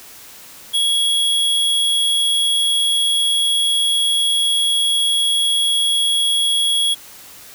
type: tone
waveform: square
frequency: 3328 Hz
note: G#7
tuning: 3 cents sharp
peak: -15 dBFS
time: 0.73-6.95 s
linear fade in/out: 20 ms
effects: white hiss -40 dBFS RMS until 7.54 s